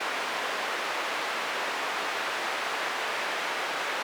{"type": "band-pass noise", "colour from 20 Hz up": "white", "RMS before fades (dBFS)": -31, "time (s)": [0, 4.03], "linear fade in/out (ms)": 10, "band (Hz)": [470, 2000], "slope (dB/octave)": 12, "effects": []}